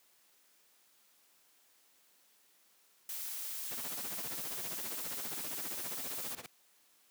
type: noise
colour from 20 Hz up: blue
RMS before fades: -41 dBFS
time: 3.09-6.35 s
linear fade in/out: 2 ms
type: noise with tremolo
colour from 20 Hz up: pink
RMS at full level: -43 dBFS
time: 3.71-6.46 s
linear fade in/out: 0 ms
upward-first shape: sine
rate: 15 Hz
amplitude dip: 85%
effects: white hiss -68 dBFS RMS until 7.1 s + high-pass 200 Hz 12 dB/octave